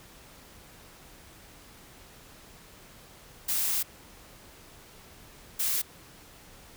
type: noise bursts at uneven times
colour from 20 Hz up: blue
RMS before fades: -28 dBFS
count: 2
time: 3.48-3.83 / 5.59-5.82 s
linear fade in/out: 10 ms
effects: pink hiss -52 dBFS RMS until 6.76 s